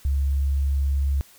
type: tone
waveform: sine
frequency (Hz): 69.3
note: C#2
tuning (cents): 0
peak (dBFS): -19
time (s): 0.05-1.21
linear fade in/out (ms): 0
effects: white hiss -52 dBFS RMS until 1.38 s